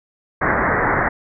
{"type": "low-pass noise", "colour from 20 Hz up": "white", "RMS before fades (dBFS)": -18, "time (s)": [0.41, 1.09], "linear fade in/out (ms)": 10, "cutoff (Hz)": 2000, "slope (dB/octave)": 96, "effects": []}